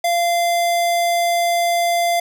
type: tone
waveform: square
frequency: 690 Hz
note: F5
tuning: 21 cents flat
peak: -16 dBFS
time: 0.04-2.2 s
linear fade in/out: 5 ms
effects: none